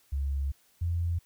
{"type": "tone pair in turn", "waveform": "sine", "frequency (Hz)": [69.3, 85.41], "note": ["C#2", "F2"], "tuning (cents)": [0, -38], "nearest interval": "major third", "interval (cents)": 362, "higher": "second", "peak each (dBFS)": [-27, -26], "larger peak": "second", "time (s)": [[0.12, 0.52], [0.81, 1.19]], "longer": "first", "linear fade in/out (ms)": 10, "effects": ["white hiss -65 dBFS RMS until 1.25 s"]}